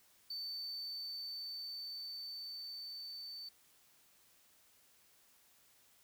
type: tone with level ramp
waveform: triangle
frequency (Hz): 4539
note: C#8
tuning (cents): +40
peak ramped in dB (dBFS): -39 to -44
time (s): 0.3-3.49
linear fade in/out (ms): 5
effects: white hiss -68 dBFS RMS until 6.03 s